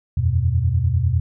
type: chord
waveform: sine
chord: E suspended second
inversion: none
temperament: equal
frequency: 82.41 / 92.5 / 123.47 Hz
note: E2 / F#2 / B2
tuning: 0 / 0 / 0 cents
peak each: -20 dBFS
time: 0.17-1.2 s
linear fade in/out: 5 ms
effects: none